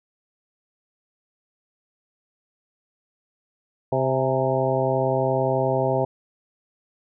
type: harmonic tone with a mistuned harmonic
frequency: 131.5 Hz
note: C3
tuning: 9 cents sharp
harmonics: 1 / 2 / 3 / 4 / 5 / 6 / 7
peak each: -26 / -31 / -26 / -25 / -25 / -29 / -31 dBFS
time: 3.92-6.05 s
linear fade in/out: 5 ms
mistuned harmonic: 6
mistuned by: +68 cents
effects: none